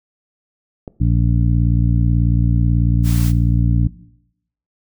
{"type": "click", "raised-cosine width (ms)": 2, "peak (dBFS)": -16, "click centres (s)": 0.878}
{"type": "harmonic tone", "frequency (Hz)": 58.27, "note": "A#1", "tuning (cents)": 0, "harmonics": [1, 2, 3, 4, 5], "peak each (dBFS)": [-16, -16, -20, -29, -25], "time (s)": [1, 3.88], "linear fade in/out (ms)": 10}
{"type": "noise", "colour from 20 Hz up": "white", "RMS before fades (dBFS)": -31, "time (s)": [3.03, 3.33], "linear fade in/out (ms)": 50}
{"effects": ["noise-tail reverb RT60 0.8 s tail -18 dB re dry"]}